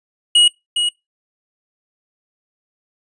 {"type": "tone with echo", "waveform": "square", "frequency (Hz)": 2900, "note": "F#7", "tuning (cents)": -35, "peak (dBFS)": -9, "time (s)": [0.35, 0.48], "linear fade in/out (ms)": 5, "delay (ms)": 410, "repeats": 1, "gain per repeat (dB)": -7, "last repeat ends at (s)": 0.89, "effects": ["noise-tail reverb RT60 0.2 s tail -25 dB re dry", "resampled to 22050 Hz"]}